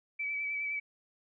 sine tone with vibrato, 2300 Hz, D7, 37 cents flat, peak -32 dBFS, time 0.19-0.8 s, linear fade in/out 10 ms, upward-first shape sine, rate 9.7 Hz, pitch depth 23 cents each way, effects none

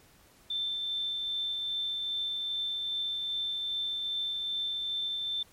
sine tone with tremolo, 3553 Hz, A7, 16 cents sharp, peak -29 dBFS, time 0.5-5.43 s, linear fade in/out 5 ms, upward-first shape triangle, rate 2.5 Hz, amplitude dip 25%, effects pink hiss -60 dBFS RMS until 5.52 s + MP3 64 kbps

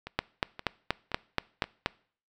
two click trains, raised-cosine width 0.3 ms, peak -22 / -9 dBFS, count 4 / 8, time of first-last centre 0.07-1.641 / 0.19-1.861 s, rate 1.91 / 4.19 Hz, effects noise-tail reverb RT60 0.5 s tail -23 dB re dry

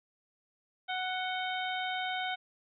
harmonic tone with a mistuned harmonic, 740 Hz, F#5, in tune, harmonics 1 / 2 / 3 / 4 / 5, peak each -35 / -38 / -40 / -41 / -42 dBFS, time 0.88-2.36 s, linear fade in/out 20 ms, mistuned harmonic 4, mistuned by +76 cents, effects none

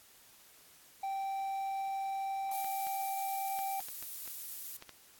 triangle tone, 780 Hz, G5, 9 cents flat, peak -32 dBFS, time 1.03-3.8 s, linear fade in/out 5 ms
violet noise, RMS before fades -42 dBFS, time 2.51-4.77 s, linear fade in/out 5 ms
clicks, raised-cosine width 0.2 ms, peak -31 dBFS, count 9, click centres 2.645 / 2.869 / 3.59 / 3.804 / 3.886 / 4.026 / 4.277 / 4.824 / 4.893 s
effects white hiss -60 dBFS RMS until 5.19 s + AAC 64 kbps

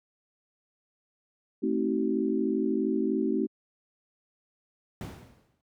sine chord, A diminished seventh, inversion none, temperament just, 220 / 264 / 316.8 / 380.2 Hz, A3 / C4 / Eb4 / Gb4, 0 / +16 / +31 / +47 cents, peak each -30 dBFS, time 1.62-3.47 s, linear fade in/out 20 ms
brown noise with exponential decay, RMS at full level -31 dBFS, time 5.01-5.61 s, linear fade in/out 1 ms, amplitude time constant 130 ms
effects high-pass 100 Hz 12 dB/octave

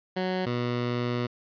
15% pulse tone pair in turn, 185 / 121.63 Hz, F#3 / B2, 0 / -26 cents, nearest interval perfect fifth, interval 726 cents, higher first, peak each -20 dBFS, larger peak neither, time 0.16-0.46 / 0.46-1.27 s, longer second, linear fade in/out 10 ms, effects resampled to 11025 Hz

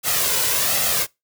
white noise with flanger, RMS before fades -20 dBFS, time 0.03-1.07 s, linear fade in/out 50 ms, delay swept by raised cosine 1.5 to 2.06 ms, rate 1.3 Hz, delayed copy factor +0.55, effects noise-tail reverb RT60 0.2 s tail -23 dB re dry + high-pass 80 Hz 12 dB/octave

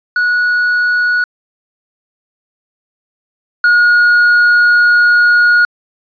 triangle tone pair in turn, 1462 / 1441.9 Hz, F#6 / F#6, -21 / -45 cents, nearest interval unison, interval 24 cents, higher first, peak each -8 / -4 dBFS, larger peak second, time 0.16-1.24 / 3.64-5.65 s, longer second, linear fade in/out 2 ms, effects resampled to 11025 Hz

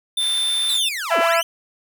square tone, 3563 Hz, A7, 21 cents sharp, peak -19 dBFS, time 0.17-0.89 s, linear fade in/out 5 ms
pink band-pass noise, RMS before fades -37 dBFS, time 0.18-0.81 s, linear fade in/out 50 ms, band 1400 to 5600 Hz, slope 12 dB/octave
sawtooth linear two-way sweep, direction down then up, 4102 to 220 to 3134 Hz, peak -21 dBFS, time 0.69-1.43 s, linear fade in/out 2 ms, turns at 1.19 s
harmonic tone, 334.6 Hz, E4, 26 cents sharp, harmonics 2 / 3 / 4 / 5 / 6 / 7 / 8 / 9, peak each -18 / -25 / -21 / -26 / -30 / -30 / -30 / -31 dBFS, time 1.1-1.42 s, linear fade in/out 20 ms
effects none

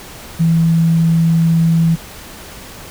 sine tone, 164.81 Hz, E3, in tune, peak -9 dBFS, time 0.39-1.96 s, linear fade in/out 20 ms, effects pink hiss -34 dBFS RMS until 2.9 s

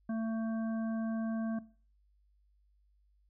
harmonic tone, 223.8 Hz, A3, 30 cents sharp, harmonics 1 / 3 / 5 / 7, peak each -32 / -44 / -51 / -51 dBFS, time 0.09-1.59 s, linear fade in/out 5 ms, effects noise-tail reverb RT60 0.4 s tail -18 dB re dry + added 50 Hz sine -66 dBFS peak until 3.29 s

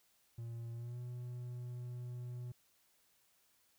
triangle tone with pitch glide, 116.54 to 122.69 Hz, A#2 to B2, 0 to -11 cents, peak -40 dBFS, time 0.38-2.52 s, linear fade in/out 5 ms, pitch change +89 cents, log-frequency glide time 0.74-0.99 s, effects white hiss -73 dBFS RMS until 3.78 s

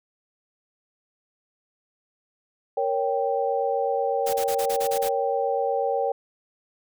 sine chord, G diminished, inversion first, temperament equal, 466.2 / 554.4 / 784 Hz, Bb4 / Db5 / G5, 0 / 0 / 0 cents, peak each -26 dBFS, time 2.77-6.12 s, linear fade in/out 5 ms
white noise bursts, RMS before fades -33 dBFS, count 8, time 4.26-5.091 s, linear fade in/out 10 ms, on 75 ms, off 33 ms
effects none

